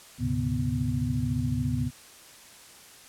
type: tone cluster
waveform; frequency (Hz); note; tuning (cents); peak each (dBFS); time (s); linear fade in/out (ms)
sine; 73.9 / 105.2 / 128.9 / 143 / 246.4; D2 / G#2 / C3 / D3 / B3; +11 / +23 / -26 / -46 / -4; -34 / -31 / -31 / -32 / -30; 0.18-1.91; 50
effects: white hiss -50 dBFS RMS until 3.08 s + low-pass 11000 Hz 12 dB/octave